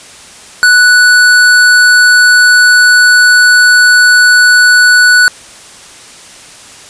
square tone, 1480 Hz, F#6, in tune, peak -3 dBFS, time 0.63-5.28 s, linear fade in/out 0 ms, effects white hiss -33 dBFS RMS until 6.89 s + resampled to 22050 Hz

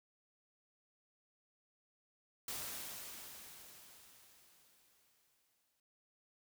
white noise with exponential decay, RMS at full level -42 dBFS, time 2.48-5.8 s, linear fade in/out 2 ms, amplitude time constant 720 ms, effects none

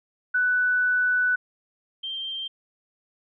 sine tone pair in turn, 1490 / 3157 Hz, F#6 / G7, +12 / +12 cents, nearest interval octave + minor second, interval 1300 cents, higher second, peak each -19 / -29 dBFS, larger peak first, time 0.34-1.36 / 2.03-2.48 s, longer first, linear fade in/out 10 ms, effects none

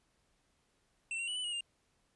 square tone with pitch steps, 2693 / 2751 / 2951 / 2993 / 2892 / 2804 Hz, E7 / F7 / F#7 / F#7 / F#7 / F7, +36 / -27 / -5 / +19 / -40 / +6 cents, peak -36 dBFS, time 1.11-1.608 s, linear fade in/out 2 ms, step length 83 ms, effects pink hiss -75 dBFS RMS until 2.15 s + resampled to 24000 Hz

